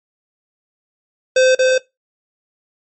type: tone with echo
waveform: square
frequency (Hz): 516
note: C5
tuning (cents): -24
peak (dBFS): -10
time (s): 1.36-1.55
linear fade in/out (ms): 5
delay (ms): 230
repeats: 1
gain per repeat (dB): -2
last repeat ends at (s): 1.78
effects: noise-tail reverb RT60 0.2 s tail -21 dB re dry + MP3 32 kbps